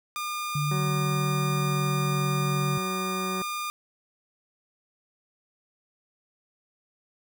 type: tone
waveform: sawtooth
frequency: 1209 Hz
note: D6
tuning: 50 cents sharp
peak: -26 dBFS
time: 0.16-3.7 s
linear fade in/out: 0 ms
type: tone with pitch glide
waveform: sine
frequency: 146.83 to 144.47 Hz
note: D3 to D3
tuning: 0 to -28 cents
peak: -25 dBFS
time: 0.55-2.78 s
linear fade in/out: 5 ms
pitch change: -28 cents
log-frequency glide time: 0.87-2.2 s
type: harmonic tone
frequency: 187.2 Hz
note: F#3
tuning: 20 cents sharp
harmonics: 1 / 2 / 3 / 4 / 5 / 6 / 8 / 9 / 10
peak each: -32 / -34 / -43 / -44 / -46 / -45 / -49 / -53 / -49 dBFS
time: 0.71-3.42 s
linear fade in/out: 2 ms
effects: none